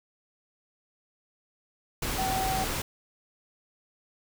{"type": "tone in noise", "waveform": "sine", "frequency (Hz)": 762, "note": "G5", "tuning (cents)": -49, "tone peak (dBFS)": -28, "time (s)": [2.18, 2.64], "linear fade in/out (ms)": 5, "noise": "pink", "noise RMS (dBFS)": -31, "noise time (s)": [2.02, 2.82], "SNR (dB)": 0, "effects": []}